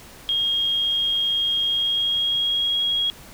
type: tone with pitch glide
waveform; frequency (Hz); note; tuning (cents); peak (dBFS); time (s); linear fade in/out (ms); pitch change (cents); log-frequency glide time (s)
sine; 3251 to 3296; G#7 to G#7; -38 to -14; -19; 0.29-3.1; 0; +24; 1.61-2.78
effects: pink hiss -44 dBFS RMS until 3.33 s